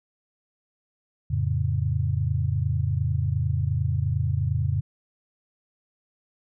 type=chord; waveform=sine; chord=F augmented; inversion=none; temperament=equal; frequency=87.31 / 110 / 138.59 Hz; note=F2 / A2 / C#3; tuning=0 / 0 / 0 cents; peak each=-26 dBFS; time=1.3-4.81 s; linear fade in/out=10 ms; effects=none